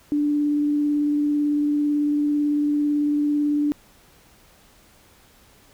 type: tone with vibrato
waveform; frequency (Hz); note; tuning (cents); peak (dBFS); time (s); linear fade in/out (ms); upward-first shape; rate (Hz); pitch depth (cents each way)
sine; 293.7; D4; 0; -18; 0.12-3.72; 0; square; 18; 8
effects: pink hiss -54 dBFS RMS until 5.73 s